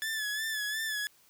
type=tone with vibrato; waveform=sawtooth; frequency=1730 Hz; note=A6; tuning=30 cents flat; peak=-28 dBFS; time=0.02-1.07 s; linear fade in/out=0 ms; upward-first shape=sine; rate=2.8 Hz; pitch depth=55 cents each way; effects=white hiss -63 dBFS RMS until 1.29 s